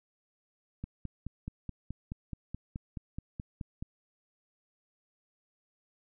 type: click train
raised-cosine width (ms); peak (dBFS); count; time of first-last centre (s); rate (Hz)
5; -25; 15; 0.84-3.825; 4.69
effects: none